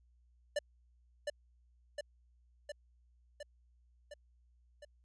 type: tone with echo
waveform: square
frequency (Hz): 587.3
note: D5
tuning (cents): 0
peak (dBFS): -32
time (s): 0.56-0.59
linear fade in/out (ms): 5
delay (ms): 710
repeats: 6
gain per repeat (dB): -3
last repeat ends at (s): 4.85
effects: added 60 Hz sine -65 dBFS peak until 5.04 s + resampled to 22050 Hz